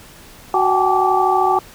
sine tone cluster, 371.3 / 757 / 790 / 861 / 1162 Hz, F#4 / F#5 / G5 / A5 / D6, +6 / +39 / +13 / -38 / -19 cents, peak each -19 dBFS, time 0.54-1.59 s, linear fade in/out 2 ms, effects pink hiss -42 dBFS RMS until 1.74 s

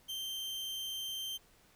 40% pulse tone, 3136 Hz, G7, in tune, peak -37 dBFS, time 0.08-1.38 s, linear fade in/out 20 ms, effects pink hiss -65 dBFS RMS until 1.75 s

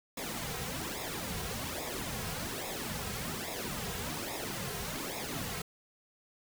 pink noise with flanger, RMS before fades -38 dBFS, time 0.17-5.62 s, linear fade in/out 5 ms, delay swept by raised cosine 0.66 to 3.46 ms, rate 1.2 Hz, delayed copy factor -0.75, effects none

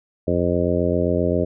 harmonic tone, 87.6 Hz, F2, 6 cents sharp, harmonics 1 / 2 / 3 / 4 / 5 / 6 / 7, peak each -25 / -25 / -25 / -25 / -25 / -25 / -25 dBFS, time 0.27-1.45 s, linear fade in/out 10 ms, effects none

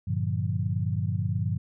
sine chord, G minor seventh, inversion none, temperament equal with one note detuned, 98 / 116.54 / 146.83 / 175.42 Hz, G2 / Bb2 / D3 / F3, 0 / 0 / 0 / +8 cents, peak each -28 / -30 / -32 / -33 dBFS, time 0.07-1.58 s, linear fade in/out 10 ms, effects none

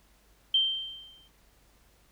sine tone with exponential decay, 3136 Hz, G7, in tune, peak -19 dBFS, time 0.54-1.28 s, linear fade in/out 5 ms, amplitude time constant 160 ms, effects added 50 Hz sine -64 dBFS peak until 2.11 s + pink hiss -64 dBFS RMS until 2.11 s

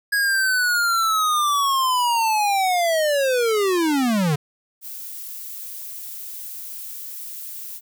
square linear sweep, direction down, 1661.2 to 138.59 Hz, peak -18 dBFS, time 0.12-4.36 s, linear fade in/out 10 ms
violet noise, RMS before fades -34 dBFS, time 4.81-7.81 s, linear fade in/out 50 ms
effects none

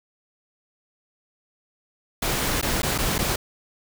pink noise with dropouts, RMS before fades -24 dBFS, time 2.22-3.36 s, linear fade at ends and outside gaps 5 ms, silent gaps 2.614-2.626 / 2.82-2.83 / 2.98-2.985 / 3.182-3.188 s, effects none

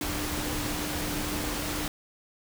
sine tone in noise, 299.2 Hz, D4, 32 cents sharp, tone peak -36 dBFS, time 0.01-1.88 s, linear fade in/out 2 ms, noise pink, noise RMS -32 dBFS, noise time 0.01-1.88 s, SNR -7 dB, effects none

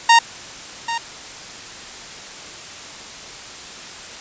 sawtooth tone with echo, 927 Hz, A#5, 10 cents flat, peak -4 dBFS, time 0.09-0.19 s, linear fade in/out 5 ms, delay 790 ms, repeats 1, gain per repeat -13 dB, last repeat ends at 0.98 s, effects white hiss -35 dBFS RMS until 4.2 s + resampled to 16000 Hz

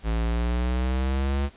square exponential sweep, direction up, 54.9 to 70.9 Hz, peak -23 dBFS, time 0.03-1.5 s, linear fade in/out 50 ms, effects pink hiss -53 dBFS RMS until 1.56 s + resampled to 8000 Hz

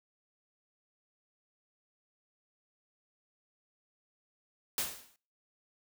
white noise with exponential decay, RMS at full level -30 dBFS, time 4.78-5.16 s, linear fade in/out 1 ms, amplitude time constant 81 ms, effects noise-tail reverb RT60 0.5 s tail -26 dB re dry

